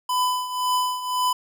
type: tone with tremolo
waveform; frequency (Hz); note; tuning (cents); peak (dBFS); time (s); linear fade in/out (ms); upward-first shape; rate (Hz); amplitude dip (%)
square; 1002; B5; +25; -19; 0.09-1.33; 5; triangle; 1.9; 75
effects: none